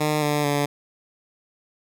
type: tone with pitch steps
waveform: 10% pulse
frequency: 151.5 / 147.87 / 144.32 Hz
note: D#3 / D3 / D3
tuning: -46 / +12 / -30 cents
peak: -12 dBFS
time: 0-0.66 s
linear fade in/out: 10 ms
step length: 220 ms
effects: none